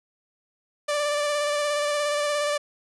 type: tone with vibrato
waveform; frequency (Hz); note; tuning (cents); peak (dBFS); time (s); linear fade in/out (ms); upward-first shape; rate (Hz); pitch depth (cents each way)
sawtooth; 587.3; D5; 0; -19; 0.88-2.58; 10; square; 17; 17
effects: resampled to 24000 Hz